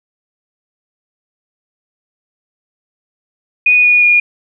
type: tone with pitch steps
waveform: sine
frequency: 2473 / 2453 / 2433 Hz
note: D#7 / D#7 / D#7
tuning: -11 / -25 / -39 cents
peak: -6 dBFS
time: 3.66-4.2 s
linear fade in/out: 5 ms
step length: 180 ms
effects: none